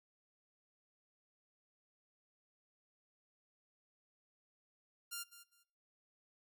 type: tone with echo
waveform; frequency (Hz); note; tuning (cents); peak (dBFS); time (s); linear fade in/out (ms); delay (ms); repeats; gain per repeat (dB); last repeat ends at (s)
5% pulse; 1396.9; F6; 0; -30; 5.11-5.24; 20; 200; 2; -14; 5.64
effects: noise-tail reverb RT60 0.6 s tail -22 dB re dry + AAC 64 kbps